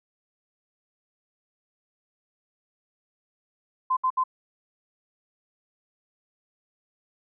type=tone bursts; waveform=sine; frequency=1031 Hz; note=C6; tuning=26 cents flat; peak=-20 dBFS; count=3; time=3.9-4.239 s; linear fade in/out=10 ms; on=69 ms; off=66 ms; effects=none